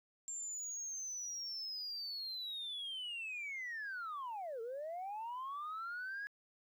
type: linear two-way sweep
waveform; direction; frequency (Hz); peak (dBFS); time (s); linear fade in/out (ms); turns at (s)
sine; down then up; 7400 to 440 to 1679; -39; 0.28-6.27; 0; 4.61
effects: tanh soft clip ceiling -38 dBFS + 12-bit